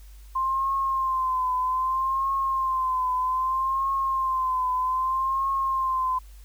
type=tone with vibrato; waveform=sine; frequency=1046.5 Hz; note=C6; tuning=in tune; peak=-22 dBFS; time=0.35-6.19 s; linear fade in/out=10 ms; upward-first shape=triangle; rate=0.63 Hz; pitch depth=65 cents each way; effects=added 50 Hz sine -43 dBFS peak until 6.44 s + white hiss -58 dBFS RMS until 6.44 s